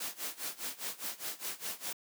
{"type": "noise with tremolo", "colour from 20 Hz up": "white", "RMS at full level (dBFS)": -37, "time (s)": [0, 1.93], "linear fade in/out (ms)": 5, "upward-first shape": "sine", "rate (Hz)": 4.9, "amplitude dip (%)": 90, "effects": ["high-pass 200 Hz 12 dB/octave"]}